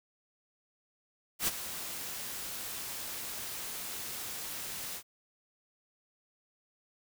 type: noise with ADSR envelope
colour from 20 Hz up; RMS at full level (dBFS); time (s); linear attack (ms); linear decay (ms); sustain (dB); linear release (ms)
white; -28; 1.39-5.03; 83; 26; -12; 72
effects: none